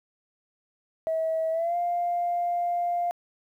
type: tone with pitch glide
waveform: sine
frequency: 645 to 699.3 Hz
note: E5 to F5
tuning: -38 to +2 cents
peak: -23 dBFS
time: 1.07-3.11 s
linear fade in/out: 0 ms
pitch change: +140 cents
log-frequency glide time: 1.51-1.76 s
effects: tanh soft clip ceiling -19 dBFS + 10-bit